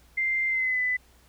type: tone with pitch glide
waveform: sine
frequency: 2091 to 2001 Hz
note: C7 to B6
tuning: -2 to +22 cents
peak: -23 dBFS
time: 0.17-0.97 s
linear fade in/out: 10 ms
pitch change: -76 cents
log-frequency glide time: 0.48-0.8 s
effects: added 60 Hz sine -58 dBFS peak until 1.28 s + pink hiss -60 dBFS RMS until 1.28 s